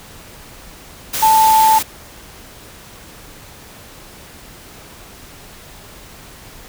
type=tone in noise; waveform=sine; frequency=880 Hz; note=A5; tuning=in tune; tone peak=-8 dBFS; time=1.22-1.79 s; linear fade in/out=10 ms; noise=white; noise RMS=-21 dBFS; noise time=1.13-1.83 s; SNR=+10 dB; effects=pink hiss -39 dBFS RMS until 6.68 s